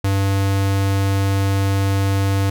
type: tone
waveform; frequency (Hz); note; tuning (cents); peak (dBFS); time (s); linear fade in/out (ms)
square; 98; G2; 0; -16; 0.04-2.5; 5
effects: none